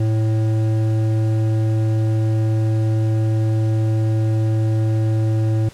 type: tone with hard clipping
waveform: triangle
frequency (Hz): 110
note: A2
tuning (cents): 0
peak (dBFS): -17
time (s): 0-5.69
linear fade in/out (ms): 5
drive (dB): 14
effects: pink hiss -44 dBFS RMS until 5.73 s + low-pass 10000 Hz 12 dB/octave